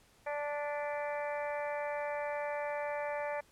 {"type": "harmonic tone with a mistuned harmonic", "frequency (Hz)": 292.6, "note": "D4", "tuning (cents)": -6, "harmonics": [2, 3, 4, 5, 6, 7, 8], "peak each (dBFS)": [-36, -40, -48, -50, -45, -48, -48], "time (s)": [0.26, 3.41], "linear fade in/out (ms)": 10, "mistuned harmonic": 7, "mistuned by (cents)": -18, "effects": ["pink hiss -65 dBFS RMS until 3.51 s", "low-pass 12000 Hz 12 dB/octave"]}